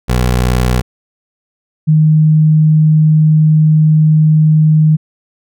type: tone pair in turn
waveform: 20% pulse / sine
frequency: 61.74 / 155.22 Hz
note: B1 / D#3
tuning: 0 / -4 cents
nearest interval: octave + major third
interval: 1596 cents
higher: second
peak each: -5 dBFS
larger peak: neither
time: 0.08-0.82 / 1.87-4.97 s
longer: second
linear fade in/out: 20 ms
effects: none